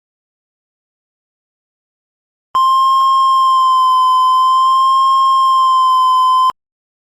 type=tone with vibrato; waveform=triangle; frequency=1046.5 Hz; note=C6; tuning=in tune; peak=-6 dBFS; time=2.55-6.5 s; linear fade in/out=0 ms; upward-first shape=sine; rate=0.48 Hz; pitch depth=33 cents each way; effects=Opus 24 kbps

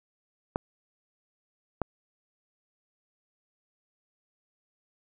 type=clicks; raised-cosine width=1 ms; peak=-13 dBFS; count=2; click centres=0.559 / 1.817 s; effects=none

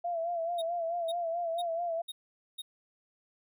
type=tone with vibrato; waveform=sine; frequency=678 Hz; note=E5; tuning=49 cents sharp; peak=-30 dBFS; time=0.04-2.02 s; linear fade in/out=10 ms; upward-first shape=sine; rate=4.6 Hz; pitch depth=62 cents each way
type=tone bursts; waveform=square; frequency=3729 Hz; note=A#7; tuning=in tune; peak=-38 dBFS; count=5; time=0.58-2.62 s; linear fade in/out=10 ms; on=40 ms; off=460 ms
effects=none

